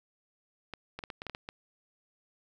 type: clicks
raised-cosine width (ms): 0.3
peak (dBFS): -23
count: 9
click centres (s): 0.737 / 0.99 / 1.038 / 1.102 / 1.219 / 1.267 / 1.297 / 1.349 / 1.489
effects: 10-bit